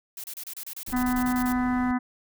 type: noise bursts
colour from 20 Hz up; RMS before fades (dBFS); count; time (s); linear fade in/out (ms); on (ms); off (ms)
blue; -37; 14; 0.17-1.525; 2; 68; 31
type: noise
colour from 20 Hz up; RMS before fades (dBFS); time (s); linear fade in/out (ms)
brown; -39; 0.87-1.92; 10
type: harmonic tone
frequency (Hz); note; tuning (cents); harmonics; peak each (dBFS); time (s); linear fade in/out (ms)
250; B3; +21; 1 / 3 / 4 / 5 / 6 / 7 / 8; -23 / -33 / -35 / -37 / -39 / -40 / -41; 0.92-1.99; 20
effects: none